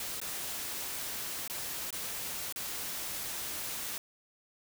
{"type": "noise with dropouts", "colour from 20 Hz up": "white", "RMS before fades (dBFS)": -38, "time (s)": [0, 3.98], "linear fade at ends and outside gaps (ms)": 1, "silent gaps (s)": [[0.201, 0.215], [1.477, 1.498], [1.906, 1.927], [2.525, 2.56]], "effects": []}